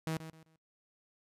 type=tone with echo; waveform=sawtooth; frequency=160.1 Hz; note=D#3; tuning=50 cents sharp; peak=-29 dBFS; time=0.07-0.17 s; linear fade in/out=0 ms; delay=130 ms; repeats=3; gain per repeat=-11 dB; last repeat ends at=0.56 s; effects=noise-tail reverb RT60 0.1 s tail -20 dB re dry + resampled to 32000 Hz